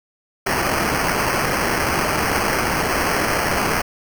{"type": "noise with sample-and-hold", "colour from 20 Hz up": "blue", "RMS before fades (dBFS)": -20, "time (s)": [0.46, 3.82], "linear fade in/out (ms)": 10, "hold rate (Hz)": 3675, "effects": []}